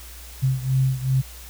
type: beating tone pair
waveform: sine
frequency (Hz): 130.81 / 133.41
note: C3 / C3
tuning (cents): 0 / +34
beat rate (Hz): 2.6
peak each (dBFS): -20 / -23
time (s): 0.42-1.22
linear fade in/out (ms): 20
effects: added 60 Hz sine -40 dBFS peak until 1.49 s + white hiss -43 dBFS RMS until 1.49 s